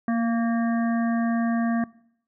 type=harmonic tone with a mistuned harmonic; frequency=230 Hz; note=A#3; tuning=23 cents flat; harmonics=1 / 3 / 5 / 7 / 8; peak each=-21 / -31 / -35 / -38 / -39 dBFS; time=0.08-1.84 s; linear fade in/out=2 ms; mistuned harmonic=1; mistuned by=+18 cents; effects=noise-tail reverb RT60 0.7 s tail -22 dB re dry